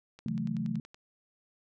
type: click train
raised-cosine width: 0.2 ms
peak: -33 dBFS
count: 9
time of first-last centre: 0.19-0.945 s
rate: 10.6 Hz
type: chord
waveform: sine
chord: F# half-diminished seventh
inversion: second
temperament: equal with one note detuned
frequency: 134.1 / 164.81 / 185 / 220 Hz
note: C3 / E3 / F#3 / A3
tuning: +43 / 0 / 0 / 0 cents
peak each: -38 / -36 / -37 / -33 dBFS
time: 0.26-0.8 s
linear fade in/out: 2 ms
effects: none